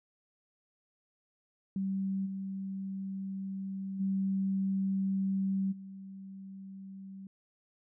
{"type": "tone with level steps", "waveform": "sine", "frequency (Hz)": 193.2, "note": "G3", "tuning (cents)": -25, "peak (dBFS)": [-30, -35, -28, -43], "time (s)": [1.76, 7.27], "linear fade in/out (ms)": 2, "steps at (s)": [2.25, 3.99, 5.71], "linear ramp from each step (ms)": 20, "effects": []}